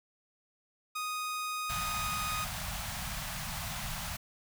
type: tone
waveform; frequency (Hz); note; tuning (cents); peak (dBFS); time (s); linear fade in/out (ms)
sawtooth; 1244.5; D#6; 0; -30; 0.95-2.45; 10
type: band-stop noise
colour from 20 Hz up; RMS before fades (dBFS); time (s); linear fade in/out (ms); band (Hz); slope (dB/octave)
pink; -38; 1.69-4.17; 10; 210 to 640; 48
effects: none